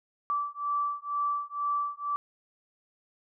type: beating tone pair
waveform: sine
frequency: 1160 / 1162.1 Hz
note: D6 / D6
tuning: -22 / -19 cents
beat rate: 2.1 Hz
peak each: -31 dBFS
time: 0.3-2.16 s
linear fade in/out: 0 ms
effects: none